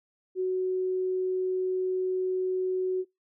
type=tone; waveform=sine; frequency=371.3 Hz; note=F#4; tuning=6 cents sharp; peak=-25 dBFS; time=0.35-3.05 s; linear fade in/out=50 ms; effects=noise-tail reverb RT60 0.2 s tail -26 dB re dry